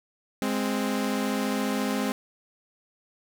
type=tone pair together; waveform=sawtooth; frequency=207.2 / 261.6 Hz; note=G#3 / C4; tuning=-4 / 0 cents; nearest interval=major third; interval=404 cents; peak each=-24 dBFS; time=0.42-2.12 s; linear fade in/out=0 ms; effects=none